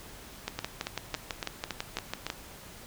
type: two click trains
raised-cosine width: 0.2 ms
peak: -15 / -14 dBFS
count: 7 / 12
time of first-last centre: 0.59-2.266 / 0.48-2.301 s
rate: 3.58 / 6.04 Hz
effects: pink hiss -48 dBFS RMS until 2.86 s

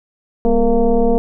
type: tone with frequency modulation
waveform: sine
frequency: 242.7 Hz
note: B3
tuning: 30 cents flat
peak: -10 dBFS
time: 0.45-1.18 s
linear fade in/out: 0 ms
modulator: 224 Hz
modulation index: 1.7
effects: none

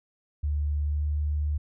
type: tone with pitch glide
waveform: sine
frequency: 73.6 to 74.41 Hz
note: D2 to D2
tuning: +4 to +23 cents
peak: -24 dBFS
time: 0.43-1.58 s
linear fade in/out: 10 ms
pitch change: +19 cents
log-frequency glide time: 0.85-1.02 s
effects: none

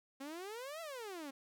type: exponential two-way sweep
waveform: sawtooth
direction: up then down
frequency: 264.1 to 679 to 264.1 Hz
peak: -40 dBFS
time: 0.2-1.31 s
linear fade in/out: 10 ms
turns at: 0.81 s
effects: none

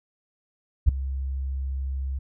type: tone with ADSR envelope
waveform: sine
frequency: 67 Hz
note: C2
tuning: 42 cents sharp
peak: -9 dBFS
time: 0.86-2.19 s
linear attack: 26 ms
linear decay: 7 ms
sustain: -17 dB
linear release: 9 ms
effects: none

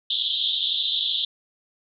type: band-pass noise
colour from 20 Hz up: white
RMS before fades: -25 dBFS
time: 0.1-1.25 s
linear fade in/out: 5 ms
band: 3200 to 3800 Hz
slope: 96 dB/octave
effects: none

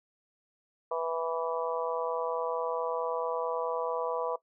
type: harmonic tone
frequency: 164.5 Hz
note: E3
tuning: 3 cents flat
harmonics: 3 / 4 / 5 / 6 / 7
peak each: -32 / -35 / -42 / -36 / -38 dBFS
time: 0.91-4.36 s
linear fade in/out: 5 ms
effects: noise-tail reverb RT60 0.1 s tail -19 dB re dry

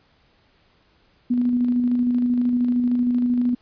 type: tone with tremolo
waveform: sine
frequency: 245 Hz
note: B3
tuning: 14 cents flat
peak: -16 dBFS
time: 1.3-3.55 s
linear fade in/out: 10 ms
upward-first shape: square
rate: 13 Hz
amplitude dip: 25%
effects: pink hiss -60 dBFS RMS until 3.61 s + resampled to 11025 Hz

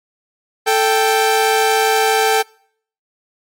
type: tone pair together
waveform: sawtooth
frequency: 440.5 / 784 Hz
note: A4 / G5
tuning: +2 / 0 cents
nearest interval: minor seventh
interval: 998 cents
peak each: -11 dBFS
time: 0.66-2.43 s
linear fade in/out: 20 ms
effects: noise-tail reverb RT60 0.6 s tail -26 dB re dry + MP3 64 kbps

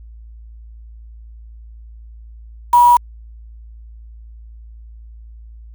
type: tone with quantisation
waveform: sine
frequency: 965 Hz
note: B5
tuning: 40 cents flat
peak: -6 dBFS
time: 2.73-2.97 s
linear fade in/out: 5 ms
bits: 4
effects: added 56 Hz sine -35 dBFS peak until 5.74 s

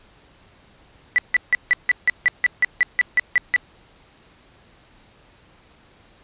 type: tone bursts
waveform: sine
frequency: 1975.5 Hz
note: B6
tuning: in tune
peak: -12 dBFS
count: 14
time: 1.16-3.562 s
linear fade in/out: 0 ms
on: 23 ms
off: 160 ms
effects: pink hiss -53 dBFS RMS until 6.23 s + resampled to 8000 Hz

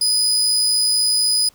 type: tone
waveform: 30% pulse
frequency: 4978 Hz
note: D#8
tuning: in tune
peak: -12 dBFS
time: 0.01-1.49 s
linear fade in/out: 5 ms
effects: pink hiss -54 dBFS RMS until 1.54 s

